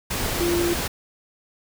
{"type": "tone in noise", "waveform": "sine", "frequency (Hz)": 345, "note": "F4", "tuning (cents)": -21, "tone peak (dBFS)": -20, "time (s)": [0.4, 0.74], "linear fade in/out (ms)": 10, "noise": "pink", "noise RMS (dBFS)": -26, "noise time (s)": [0.1, 0.88], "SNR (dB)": 3, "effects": []}